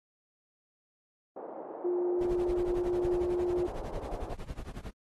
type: band-pass noise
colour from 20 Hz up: pink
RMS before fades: -42 dBFS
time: 1.36-4.34 s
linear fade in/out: 5 ms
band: 350 to 800 Hz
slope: 24 dB/octave
type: tone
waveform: sine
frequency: 355 Hz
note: F4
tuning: 28 cents sharp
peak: -27 dBFS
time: 1.84-3.67 s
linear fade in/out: 10 ms
type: noise with tremolo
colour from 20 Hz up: brown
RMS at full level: -36 dBFS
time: 2.21-4.91 s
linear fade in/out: 2 ms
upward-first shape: triangle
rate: 11 Hz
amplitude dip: 100%
effects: AAC 32 kbps